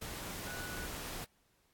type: tone in noise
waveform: sine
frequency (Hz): 1473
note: F#6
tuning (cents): -8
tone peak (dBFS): -45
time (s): 0.46-0.86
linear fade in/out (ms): 10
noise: pink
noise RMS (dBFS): -43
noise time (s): 0.01-1.25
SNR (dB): -5
effects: pink hiss -73 dBFS RMS until 1.73 s + AAC 64 kbps